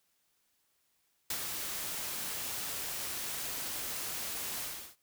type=noise with ADSR envelope; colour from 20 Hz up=white; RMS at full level=-34 dBFS; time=1.3-4.96 s; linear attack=4 ms; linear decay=73 ms; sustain=-4 dB; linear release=350 ms; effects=white hiss -75 dBFS RMS until 5.02 s